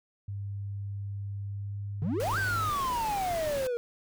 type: tone with pitch glide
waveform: sine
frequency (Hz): 100 to 100.99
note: G2 to G#2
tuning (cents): +35 to -48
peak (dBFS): -33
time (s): 0.28-2.7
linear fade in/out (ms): 5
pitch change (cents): +17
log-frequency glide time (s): 1.47-1.78
type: exponential two-way sweep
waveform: triangle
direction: up then down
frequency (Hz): 134.4 to 1602 to 466.4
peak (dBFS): -26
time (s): 2.02-3.77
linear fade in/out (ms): 0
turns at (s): 2.38
type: noise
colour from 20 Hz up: pink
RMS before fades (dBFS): -39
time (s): 2.2-3.67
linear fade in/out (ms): 0
effects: none